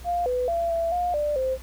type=tone with pitch steps; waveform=sine; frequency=700 / 499.3 / 678 / 668 / 710 / 592 / 522 Hz; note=F5 / B4 / E5 / E5 / F5 / D5 / C5; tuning=+4 / +19 / +49 / +23 / +28 / +14 / -4 cents; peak=-22 dBFS; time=0.04-1.58 s; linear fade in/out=50 ms; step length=220 ms; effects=added 60 Hz sine -39 dBFS peak until 1.62 s + pink hiss -48 dBFS RMS until 1.62 s